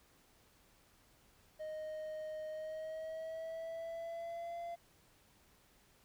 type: tone with pitch glide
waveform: triangle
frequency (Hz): 621 to 685.1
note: D#5 to F5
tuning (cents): -3 to -33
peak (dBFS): -39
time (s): 1.59-4.76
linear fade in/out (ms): 20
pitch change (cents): +170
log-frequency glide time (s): 2.5-4.58
effects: pink hiss -68 dBFS RMS until 6.04 s